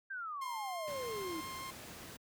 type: exponential sweep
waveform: sine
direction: down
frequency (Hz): 1609 to 306.7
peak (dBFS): -39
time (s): 0.1-1.41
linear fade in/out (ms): 10
type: tone with vibrato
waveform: sawtooth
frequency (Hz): 1058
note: C6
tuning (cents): +19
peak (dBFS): -39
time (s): 0.41-1.71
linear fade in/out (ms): 10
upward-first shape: triangle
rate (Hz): 5.9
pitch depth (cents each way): 11
type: noise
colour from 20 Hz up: pink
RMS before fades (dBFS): -49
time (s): 0.87-2.17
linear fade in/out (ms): 10
effects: high-pass 80 Hz 12 dB/octave